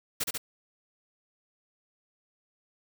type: noise with echo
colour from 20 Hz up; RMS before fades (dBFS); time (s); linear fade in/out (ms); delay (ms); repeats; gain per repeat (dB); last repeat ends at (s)
white; -29; 0.2-0.24; 10; 70; 2; -2; 0.38
effects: none